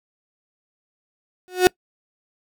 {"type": "tone with exponential growth", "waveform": "35% pulse", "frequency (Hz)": 365.3, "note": "F#4", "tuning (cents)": -22, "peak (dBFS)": -5, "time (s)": [1.48, 1.67], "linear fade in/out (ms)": 0, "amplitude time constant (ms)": 40, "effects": ["noise-tail reverb RT60 0.1 s tail -24 dB re dry"]}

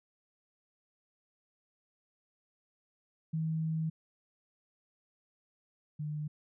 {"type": "tone pair in turn", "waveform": "sine", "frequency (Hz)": [159.7, 150.74], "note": ["D#3", "D3"], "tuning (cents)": [45, 45], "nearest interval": "minor second", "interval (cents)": 100, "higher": "first", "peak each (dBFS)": [-30, -34], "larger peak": "first", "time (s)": [[3.33, 3.9], [5.99, 6.28]], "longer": "first", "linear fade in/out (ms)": 10, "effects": []}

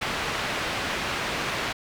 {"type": "low-pass noise", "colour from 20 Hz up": "white", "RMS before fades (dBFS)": -29, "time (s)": [0.01, 1.73], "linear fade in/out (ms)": 10, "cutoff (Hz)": 2600, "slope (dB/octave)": 12, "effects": []}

